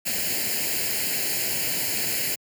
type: noise with comb filter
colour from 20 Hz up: white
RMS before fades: -26 dBFS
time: 0.05-2.36 s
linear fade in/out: 20 ms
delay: 0.42 ms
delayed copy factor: +0.8
effects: high-pass 100 Hz 12 dB/octave